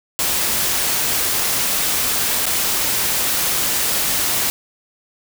white noise with dropouts, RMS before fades -19 dBFS, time 0.19-4.5 s, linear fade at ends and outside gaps 0 ms, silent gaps 2.456-2.465 s, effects none

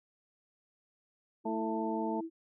sine tone with pitch glide, 329.6 to 327.5 Hz, E4 to E4, 0 to -11 cents, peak -36 dBFS, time 1.44-2.3 s, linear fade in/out 50 ms, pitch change -11 cents, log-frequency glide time 1.73-1.95 s
harmonic tone, 221.9 Hz, A3, 15 cents sharp, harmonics 1 / 2 / 3 / 4, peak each -36 / -39 / -40 / -37 dBFS, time 1.45-2.21 s, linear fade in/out 10 ms
effects none

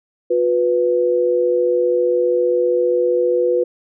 sine tone pair together, 358.8 / 493.9 Hz, F4 / B4, +47 / 0 cents, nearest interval tritone, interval 553 cents, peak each -18 / -15 dBFS, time 0.3-3.64 s, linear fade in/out 10 ms, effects none

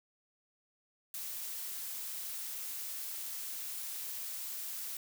blue noise, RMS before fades -41 dBFS, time 1.14-4.97 s, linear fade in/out 2 ms, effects none

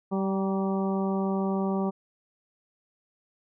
harmonic tone with a mistuned harmonic, 193.5 Hz, G3, 22 cents flat, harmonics 1 / 2 / 3 / 4 / 5 / 6, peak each -26 / -31 / -36 / -36 / -39 / -40 dBFS, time 0.11-1.91 s, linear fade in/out 20 ms, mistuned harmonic 5, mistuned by -30 cents, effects none

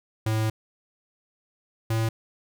square tone pair in turn, 109.8 / 112.37 Hz, A2 / A2, -3 / +37 cents, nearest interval unison, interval 40 cents, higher second, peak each -23 dBFS, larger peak neither, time 0.26-0.5 / 1.9-2.09 s, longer first, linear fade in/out 5 ms, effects none

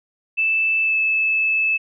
sine tone with pitch glide, 2637 to 2614 Hz, E7 to E7, 0 to -15 cents, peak -16 dBFS, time 0.37-1.78 s, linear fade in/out 20 ms, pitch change -15 cents, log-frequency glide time 0.82-0.96 s, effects none

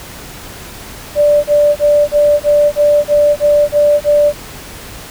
sine tone bursts, 587.3 Hz, D5, in tune, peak -6 dBFS, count 10, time 1.15-4.329 s, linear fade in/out 50 ms, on 290 ms, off 31 ms, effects pink hiss -31 dBFS RMS until 5.1 s

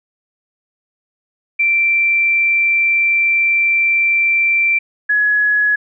sine tone pair in turn, 2349 / 1685.4 Hz, D7 / G#6, 0 / +25 cents, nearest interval tritone, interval 575 cents, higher first, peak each -11 dBFS, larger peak neither, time 1.59-4.79 / 5.09-5.76 s, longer first, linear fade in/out 10 ms, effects none

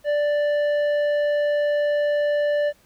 sine tone with tanh clipping, 587.3 Hz, D5, in tune, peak -20 dBFS, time 0.04-2.73 s, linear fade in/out 50 ms, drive 9 dB, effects pink hiss -58 dBFS RMS until 2.85 s

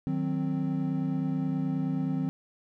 triangle chord, C diminished, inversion first, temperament equal, 155.56 / 185 / 261.6 Hz, Eb3 / Gb3 / C4, 0 / 0 / 0 cents, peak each -29 / -31 / -28 dBFS, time 0.07-2.29 s, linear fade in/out 0 ms, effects none

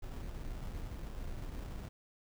brown noise with sample-and-hold, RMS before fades -42 dBFS, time 0.02-1.89 s, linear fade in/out 10 ms, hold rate 2100 Hz, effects none

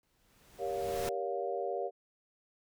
pink noise with exponential growth, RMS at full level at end -38 dBFS, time 0.03-1.09 s, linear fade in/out 1 ms, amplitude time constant 230 ms
sine chord, G half-diminished seventh, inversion none, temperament just, 392 / 470.4 / 564.5 / 705.6 Hz, G4 / Bb4 / Db5 / F5, 0 / +16 / +31 / +18 cents, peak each -38 dBFS, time 0.58-1.91 s, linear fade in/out 50 ms
effects none

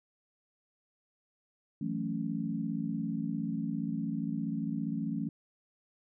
sine chord, F# minor seventh, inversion third, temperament equal, 164.81 / 185 / 220 / 277.2 Hz, E3 / F#3 / A3 / C#4, 0 / 0 / 0 / 0 cents, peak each -37 / -39 / -35 / -37 dBFS, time 1.81-5.29 s, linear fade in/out 5 ms, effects none

